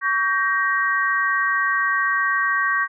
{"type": "chord", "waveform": "sine", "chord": "G diminished", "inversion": "second", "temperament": "just", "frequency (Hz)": [1128.9, 1568, 1881.6], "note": ["Db6", "G6", "Bb6"], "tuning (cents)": [31, 0, 16], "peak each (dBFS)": -22, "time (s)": [0.01, 2.88], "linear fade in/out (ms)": 50, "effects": []}